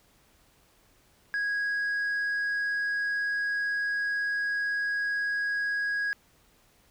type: tone with tanh clipping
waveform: triangle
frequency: 1653 Hz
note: G#6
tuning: 9 cents flat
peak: -27 dBFS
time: 1.34-6.13 s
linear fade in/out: 0 ms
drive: 7 dB
effects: pink hiss -63 dBFS RMS until 6.9 s